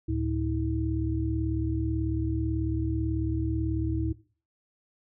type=tone cluster; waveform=sine; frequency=72.6 / 110.8 / 320.7 Hz; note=D2 / A2 / E4; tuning=-19 / +13 / -48 cents; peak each=-30 dBFS; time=0.08-4.13 s; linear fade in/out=10 ms; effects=noise-tail reverb RT60 0.4 s tail -18 dB re dry